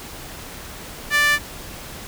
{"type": "tone with high-pass filter", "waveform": "sawtooth", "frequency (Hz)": 587.3, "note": "D5", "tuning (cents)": 0, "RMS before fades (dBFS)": -17, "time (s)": [1.1, 1.39], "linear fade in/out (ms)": 50, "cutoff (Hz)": 1700, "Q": 3.5, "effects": ["pink hiss -36 dBFS RMS until 2.07 s"]}